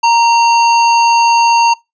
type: tone with sample-and-hold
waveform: sine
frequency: 932.3 Hz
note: A#5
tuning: in tune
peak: -6 dBFS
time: 0.03-1.74 s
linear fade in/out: 10 ms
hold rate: 3675 Hz
effects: noise-tail reverb RT60 0.2 s tail -23 dB re dry + resampled to 16000 Hz